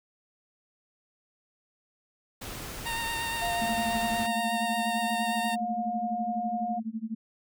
pink noise, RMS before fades -39 dBFS, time 2.41-4.27 s, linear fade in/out 10 ms
15% pulse tone with vibrato, 920 Hz, A#5, 23 cents flat, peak -24 dBFS, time 2.85-5.56 s, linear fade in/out 20 ms, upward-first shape triangle, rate 8.5 Hz, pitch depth 22 cents each way
sine tone with pitch glide, 697 to 713.3 Hz, F5 to F5, -4 to +36 cents, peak -29 dBFS, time 3.41-6.8 s, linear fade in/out 20 ms, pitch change +40 cents, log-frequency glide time 3.9-5.33 s
sine tone with tremolo, 222.6 Hz, A3, 20 cents sharp, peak -28 dBFS, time 3.61-7.15 s, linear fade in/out 10 ms, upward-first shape sine, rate 12 Hz, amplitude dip 95%
effects none

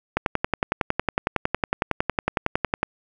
click train, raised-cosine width 0.5 ms, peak -5 dBFS, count 30, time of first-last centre 0.17-2.831 s, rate 10.9 Hz, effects none

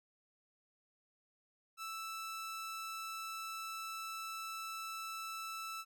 sawtooth tone, 1320 Hz, E6, 2 cents sharp, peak -38 dBFS, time 1.77-5.85 s, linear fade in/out 50 ms, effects none

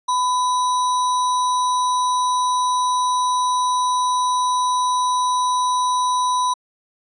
sine tone with sample-and-hold, 1000 Hz, B5, 21 cents sharp, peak -16 dBFS, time 0.08-6.54 s, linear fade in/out 10 ms, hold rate 4900 Hz, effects resampled to 22050 Hz

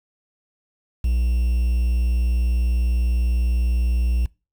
triangle tone with quantisation, 60 Hz, B1, 49 cents flat, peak -15 dBFS, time 1.04-4.26 s, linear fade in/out 5 ms, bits 7, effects noise-tail reverb RT60 0.3 s tail -24 dB re dry

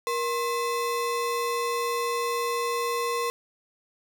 square ring-modulated tone, 769 Hz, G5, 33 cents flat, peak -23 dBFS, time 0.07-3.3 s, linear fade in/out 0 ms, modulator 295 Hz, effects none

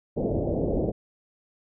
white low-pass noise, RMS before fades -26 dBFS, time 0.16-0.92 s, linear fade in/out 20 ms, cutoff 610 Hz, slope 48 dB/octave, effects none

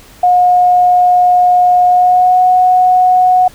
sine tone with pitch glide, 720 to 733.4 Hz, F#5 to F#5, -47 to -15 cents, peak -5 dBFS, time 0.23-3.48 s, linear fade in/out 5 ms, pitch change +32 cents, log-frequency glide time 1.87-2.4 s, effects pink hiss -40 dBFS RMS until 3.54 s

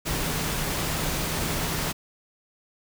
sine tone in noise, 159.5 Hz, D#3, 43 cents sharp, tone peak -35 dBFS, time 0.05-1.93 s, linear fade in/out 20 ms, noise pink, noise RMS -28 dBFS, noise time 0.05-1.93 s, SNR -10 dB, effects none

